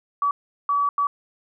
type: tone bursts at uneven times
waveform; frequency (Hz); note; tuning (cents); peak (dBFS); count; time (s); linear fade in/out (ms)
sine; 1143; D6; -47; -18; 3; 0.22-0.31 / 0.69-0.89 / 0.98-1.07; 2
effects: none